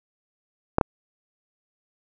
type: clicks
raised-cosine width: 1 ms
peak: -3 dBFS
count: 2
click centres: 0.784 / 0.812 s
effects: none